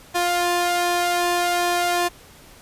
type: tone with flanger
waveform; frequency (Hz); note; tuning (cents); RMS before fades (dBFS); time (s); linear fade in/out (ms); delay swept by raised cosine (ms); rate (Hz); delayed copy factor
sawtooth; 351.1; F4; +9; -21; 0.14-2.09; 20; 1.2 to 1.7; 1.3; +0.7
effects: pink hiss -47 dBFS RMS until 2.61 s + resampled to 32000 Hz